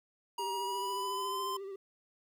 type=tone with pitch glide; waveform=square; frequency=950 to 1036 Hz; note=A#5 to C6; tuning=+33 to -17 cents; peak=-35 dBFS; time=0.38-1.57 s; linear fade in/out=5 ms; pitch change=+150 cents; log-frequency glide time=0.51-1.44 s
type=tone with vibrato; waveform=triangle; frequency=392 Hz; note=G4; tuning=in tune; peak=-38 dBFS; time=0.39-1.76 s; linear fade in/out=5 ms; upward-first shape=sine; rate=14 Hz; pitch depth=41 cents each way
effects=12-bit